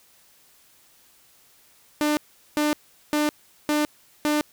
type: tone bursts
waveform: sawtooth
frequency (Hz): 299.1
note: D4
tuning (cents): +32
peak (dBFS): -16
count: 5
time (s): 2.01-4.41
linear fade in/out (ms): 0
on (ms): 160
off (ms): 400
effects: white hiss -57 dBFS RMS until 4.52 s